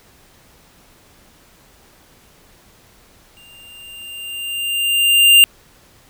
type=tone with exponential growth; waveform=square; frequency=2794 Hz; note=F7; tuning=in tune; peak=-5 dBFS; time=3.37-5.44 s; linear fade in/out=0 ms; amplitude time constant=450 ms; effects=pink hiss -50 dBFS RMS until 6.09 s